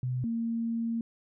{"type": "tone pair in turn", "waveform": "sine", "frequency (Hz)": [126.3, 230], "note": ["B2", "A#3"], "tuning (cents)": [39, -23], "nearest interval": "minor seventh", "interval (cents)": 1038, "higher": "second", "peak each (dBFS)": -28, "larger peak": "neither", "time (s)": [[0.03, 0.24], [0.24, 1.01]], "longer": "second", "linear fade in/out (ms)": 2, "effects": []}